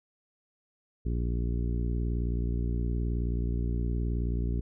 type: harmonic tone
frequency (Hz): 59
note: A#1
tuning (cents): +22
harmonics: 1 / 2 / 3 / 4 / 5 / 6 / 7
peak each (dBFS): -28 / -34 / -38 / -40 / -42 / -44 / -45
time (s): 1.05-4.61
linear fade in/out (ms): 10
effects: none